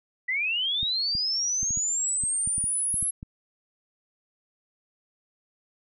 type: linear sweep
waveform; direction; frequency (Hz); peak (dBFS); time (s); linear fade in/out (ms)
sine; up; 1942 to 11090; -24; 0.28-3.11; 10
type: clicks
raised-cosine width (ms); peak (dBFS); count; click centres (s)
5; -25; 12; 0.83 / 1.152 / 1.63 / 1.707 / 1.774 / 2.237 / 2.475 / 2.581 / 2.641 / 2.942 / 3.027 / 3.229
effects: none